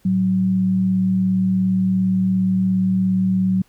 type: tone pair together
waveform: sine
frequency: 110 / 187.21 Hz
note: A2 / F#3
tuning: 0 / +21 cents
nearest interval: major sixth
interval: 921 cents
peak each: -27 / -15 dBFS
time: 0.05-3.62 s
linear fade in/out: 5 ms
effects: pink hiss -58 dBFS RMS until 3.68 s